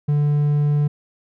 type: tone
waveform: triangle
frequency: 146.83 Hz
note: D3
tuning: in tune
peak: -13 dBFS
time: 0.08-0.88 s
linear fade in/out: 10 ms
effects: none